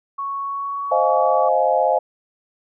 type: tone with pitch glide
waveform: sine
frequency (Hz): 1108.7 to 1136.6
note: C#6 to C#6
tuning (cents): 0 to +43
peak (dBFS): -23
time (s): 0.18-1.49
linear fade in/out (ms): 10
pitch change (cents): +43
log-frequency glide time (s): 0.4-1.28
type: chord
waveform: sine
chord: F minor seventh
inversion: second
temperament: equal with one note detuned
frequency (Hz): 523.3 / 622.3 / 698.5 / 843.2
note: C5 / Eb5 / F5 / Ab5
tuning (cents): 0 / 0 / 0 / +26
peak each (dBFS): -20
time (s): 0.91-1.99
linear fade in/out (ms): 10
effects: none